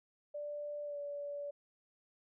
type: tone with pitch glide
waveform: sine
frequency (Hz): 587.3 to 575.5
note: D5 to D5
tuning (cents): 0 to -35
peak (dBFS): -39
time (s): 0.34-1.51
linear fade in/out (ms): 10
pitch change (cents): -35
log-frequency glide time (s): 0.84-0.98
effects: none